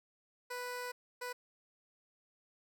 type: tone bursts at uneven times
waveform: 15% pulse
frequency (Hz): 493.9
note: B4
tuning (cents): 0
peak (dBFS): -33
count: 2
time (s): 0.5-0.92 / 1.21-1.33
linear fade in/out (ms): 10
effects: none